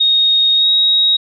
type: tone with pitch glide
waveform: sine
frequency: 3729 to 3790 Hz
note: A#7 to A#7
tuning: 0 to +28 cents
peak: -9 dBFS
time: 0-1.17 s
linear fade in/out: 10 ms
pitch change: +28 cents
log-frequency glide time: 0.55-0.69 s
effects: none